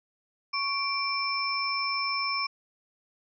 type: tone cluster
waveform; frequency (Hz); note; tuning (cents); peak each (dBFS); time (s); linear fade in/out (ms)
sine; 1107 / 2347 / 5300; C#6 / D7 / E8; -3 / -2 / +9; -31; 0.53-2.47; 10
effects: none